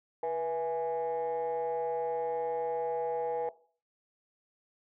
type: chord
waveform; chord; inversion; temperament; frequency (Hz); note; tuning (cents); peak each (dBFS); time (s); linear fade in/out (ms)
sine; E major; second; equal with one note detuned; 487.1 / 659.3 / 830.6; B4 / E5 / G#5; -24 / 0 / 0; -31 / -36 / -33; 0.23-3.49; 2
effects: noise-tail reverb RT60 0.4 s tail -17 dB re dry + tanh soft clip ceiling -25 dBFS